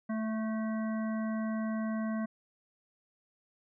harmonic tone with a mistuned harmonic, 220 Hz, A3, in tune, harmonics 1 / 3 / 5 / 7 / 9, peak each -31 / -41 / -45 / -48 / -50 dBFS, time 0.09-2.26 s, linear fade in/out 10 ms, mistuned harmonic 9, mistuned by -44 cents, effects none

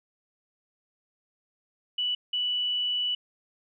sine tone bursts at uneven times, 2960 Hz, F#7, in tune, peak -25 dBFS, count 2, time 1.98-2.15 / 2.33-3.15 s, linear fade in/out 5 ms, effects none

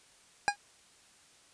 25% pulse tone with exponential decay, 816 Hz, G#5, 31 cents flat, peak -16 dBFS, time 0.48-0.56 s, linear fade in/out 0 ms, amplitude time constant 17 ms, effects white hiss -61 dBFS RMS until 1.53 s + resampled to 22050 Hz

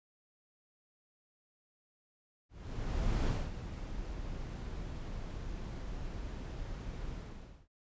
brown noise with ADSR envelope, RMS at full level -30 dBFS, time 2.49-7.68 s, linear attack 780 ms, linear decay 230 ms, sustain -11 dB, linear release 560 ms, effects resampled to 16000 Hz

